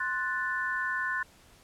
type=chord; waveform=sine; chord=F# diminished; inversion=second; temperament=equal; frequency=1046.5 / 1480 / 1760 Hz; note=C6 / F#6 / A6; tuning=0 / 0 / 0 cents; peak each=-35 / -32 / -32 dBFS; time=0-1.23 s; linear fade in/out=5 ms; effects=pink hiss -58 dBFS RMS until 1.63 s + low-pass 12000 Hz 12 dB/octave